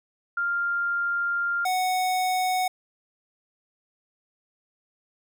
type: tone pair in turn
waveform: sine / square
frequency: 1396.9 / 740 Hz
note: F6 / F#5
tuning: 0 / 0 cents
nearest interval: major seventh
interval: 1100 cents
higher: first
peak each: -23 dBFS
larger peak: neither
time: 0.37-1.65 / 1.65-2.68 s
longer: first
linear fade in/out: 5 ms
effects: none